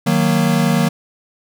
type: chord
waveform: square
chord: D# minor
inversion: none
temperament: equal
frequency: 155.56 / 185 / 233.1 Hz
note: D#3 / F#3 / A#3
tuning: 0 / 0 / 0 cents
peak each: -18 dBFS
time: 0.06-0.89 s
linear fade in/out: 10 ms
effects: none